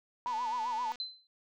sine tone with vibrato, 932.3 Hz, A#5, in tune, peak -31 dBFS, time 0.26-0.92 s, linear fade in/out 0 ms, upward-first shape sine, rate 7.6 Hz, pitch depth 130 cents each way
click train, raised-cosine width 0.2 ms, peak -32 dBFS, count 170, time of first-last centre 0.27-0.957 s, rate 246 Hz
sine tone with exponential decay, 4065 Hz, B7, 49 cents sharp, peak -31 dBFS, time 1-1.27 s, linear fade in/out 1 ms, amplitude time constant 58 ms
effects none

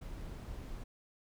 brown noise, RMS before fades -44 dBFS, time 0.01-0.84 s, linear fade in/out 10 ms, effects none

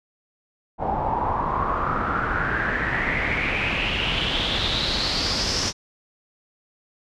pink noise with low-pass filter sweep, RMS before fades -24 dBFS, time 0.78-5.73 s, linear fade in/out 50 ms, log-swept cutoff 780 to 5700 Hz, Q 6, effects none

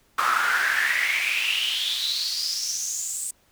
brown noise with high-pass filter sweep, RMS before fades -25 dBFS, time 0.18-3.31 s, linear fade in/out 5 ms, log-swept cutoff 1200 to 8400 Hz, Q 7.7, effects pink hiss -62 dBFS RMS until 3.51 s

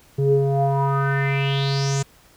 square tone with low-pass filter sweep, 138 Hz, C#3, 7 cents flat, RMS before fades -20 dBFS, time 0.18-2.03 s, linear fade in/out 10 ms, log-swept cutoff 330 to 7400 Hz, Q 6, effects pink hiss -53 dBFS RMS until 2.36 s

